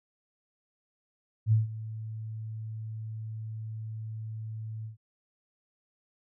sine tone with ADSR envelope, 110 Hz, A2, in tune, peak -18 dBFS, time 1.46-4.97 s, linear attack 61 ms, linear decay 150 ms, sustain -17 dB, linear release 120 ms, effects none

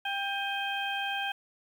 harmonic tone with a mistuned harmonic, 793 Hz, G5, 20 cents sharp, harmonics 1 / 2 / 3 / 4, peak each -34 / -35 / -37 / -36 dBFS, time 0.05-1.32 s, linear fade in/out 5 ms, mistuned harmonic 3, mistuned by +98 cents, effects 9-bit

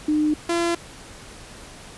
sine / sawtooth tone pair in turn, 303.4 / 340.6 Hz, D#4 / F4, -44 / -43 cents, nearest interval major second, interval 201 cents, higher second, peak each -17 / -16 dBFS, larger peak second, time 0.08-0.34 / 0.49-0.75 s, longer neither, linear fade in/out 5 ms, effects pink hiss -42 dBFS RMS until 1.97 s + resampled to 24000 Hz

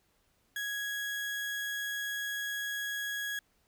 35% pulse tone, 1661.2 Hz, G#6, in tune, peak -32 dBFS, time 0.56-3.39 s, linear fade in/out 2 ms, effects pink hiss -72 dBFS RMS until 3.67 s

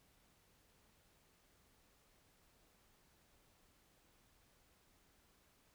silence, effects pink hiss -72 dBFS RMS until 5.74 s

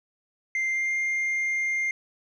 sine tone with pitch glide, 2093 to 2110 Hz, C7 to C7, 0 to +14 cents, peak -21 dBFS, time 0.55-1.91 s, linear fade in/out 2 ms, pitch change +14 cents, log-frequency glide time 0.69-0.95 s, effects tanh soft clip ceiling -23 dBFS

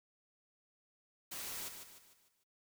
white noise with echo, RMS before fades -44 dBFS, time 1.31-1.69 s, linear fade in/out 10 ms, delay 150 ms, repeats 5, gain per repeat -7 dB, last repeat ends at 2.44 s, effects noise-tail reverb RT60 0.1 s tail -18 dB re dry

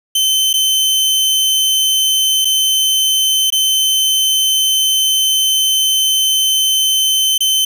sawtooth tone with dropouts, 3076 Hz, G7, 33 cents flat, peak -8 dBFS, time 0.15-7.65 s, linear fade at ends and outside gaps 5 ms, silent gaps 0.531-0.538 / 2.448-2.452 / 3.503-3.523 / 7.38-7.405 s, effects none

